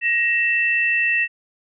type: tone pair together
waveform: sine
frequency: 1885 / 2666 Hz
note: A#6 / E7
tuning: +19 / +19 cents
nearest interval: tritone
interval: 600 cents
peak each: -19 dBFS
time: 0.01-1.28 s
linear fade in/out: 50 ms
effects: none